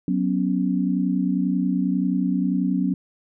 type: chord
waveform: sine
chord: F# suspended fourth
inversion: none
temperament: equal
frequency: 185 / 246.9 / 277.2 Hz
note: F#3 / B3 / C#4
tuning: 0 / 0 / 0 cents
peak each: -22 / -25 / -24 dBFS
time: 0.08-2.94 s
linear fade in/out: 2 ms
effects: none